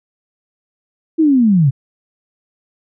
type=linear sweep; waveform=sine; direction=down; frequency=331 to 124.2 Hz; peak=-8 dBFS; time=1.18-1.71 s; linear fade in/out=20 ms; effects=none